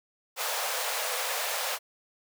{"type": "high-pass noise", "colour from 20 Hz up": "pink", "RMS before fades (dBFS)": -31, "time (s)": [0.36, 1.79], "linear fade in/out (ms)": 50, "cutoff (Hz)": 470, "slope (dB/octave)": 96, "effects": []}